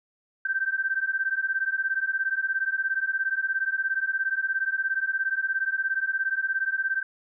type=beating tone pair; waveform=sine; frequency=1552 / 1569 Hz; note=G6 / G6; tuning=-18 / +1 cents; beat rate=17 Hz; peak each=-27 dBFS; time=0.45-7.03 s; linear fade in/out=5 ms; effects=none